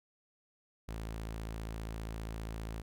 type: tone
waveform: sawtooth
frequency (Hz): 55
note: A1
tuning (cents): 0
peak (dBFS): -35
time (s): 0.88-2.82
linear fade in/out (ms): 10
effects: none